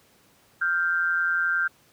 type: tone pair together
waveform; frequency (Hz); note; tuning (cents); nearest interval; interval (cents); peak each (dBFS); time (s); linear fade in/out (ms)
sine; 1396.9 / 1568; F6 / G6; 0 / 0; major second; 200; -24; 0.61-1.68; 10
effects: pink hiss -59 dBFS RMS until 1.92 s + high-pass 100 Hz 12 dB/octave